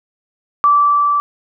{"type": "tone with level ramp", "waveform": "sine", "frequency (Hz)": 1162, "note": "D6", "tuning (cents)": -19, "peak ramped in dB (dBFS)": [-7, -12], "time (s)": [0.64, 1.2], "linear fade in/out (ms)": 0, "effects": []}